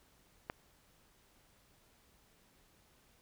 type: click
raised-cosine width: 0.5 ms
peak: -23 dBFS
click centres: 0.499 s
effects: pink hiss -68 dBFS RMS until 3.21 s